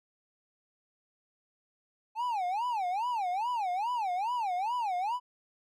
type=tone with vibrato; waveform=triangle; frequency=840 Hz; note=G#5; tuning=19 cents sharp; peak=-27 dBFS; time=2.15-5.2 s; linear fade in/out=50 ms; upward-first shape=sine; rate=2.4 Hz; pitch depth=290 cents each way; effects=none